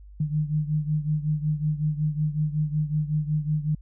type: beating tone pair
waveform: sine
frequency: 150.7 / 156.1 Hz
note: D3 / D#3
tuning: +45 / +6 cents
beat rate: 5.4 Hz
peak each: -24 / -28 dBFS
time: 0.2-3.75 s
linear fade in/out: 5 ms
effects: added 50 Hz sine -43 dBFS peak until 3.81 s